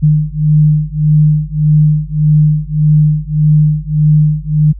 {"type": "beating tone pair", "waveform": "sine", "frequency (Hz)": [151.3, 153], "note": ["D#3", "D#3"], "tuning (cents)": [-48, -29], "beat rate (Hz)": 1.7, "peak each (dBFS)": -10, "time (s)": [0.02, 4.73], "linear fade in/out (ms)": 20, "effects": ["added 50 Hz sine -25 dBFS peak until 4.79 s"]}